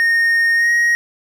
triangle tone with pitch glide, 1846 to 1882.6 Hz, A#6 to A#6, -17 to +17 cents, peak -10 dBFS, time 0-0.95 s, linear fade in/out 0 ms, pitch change +34 cents, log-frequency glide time 0.55-0.71 s, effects none

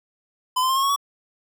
square tone with pitch steps, 1014 / 1035.9 / 1058.3 / 1081.1 / 1104.5 / 1128.4 Hz, B5 / C6 / C6 / C#6 / C#6 / C#6, +45 / -18 / +19 / -44 / -7 / +30 cents, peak -19 dBFS, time 0.56-0.962 s, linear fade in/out 10 ms, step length 67 ms, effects none

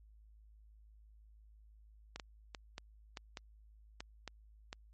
clicks, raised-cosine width 0.2 ms, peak -26 dBFS, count 9, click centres 2.16 / 2.198 / 2.548 / 2.781 / 3.172 / 3.372 / 4.005 / 4.277 / 4.729 s, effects added 53 Hz sine -58 dBFS peak until 4.93 s + MP3 32 kbps

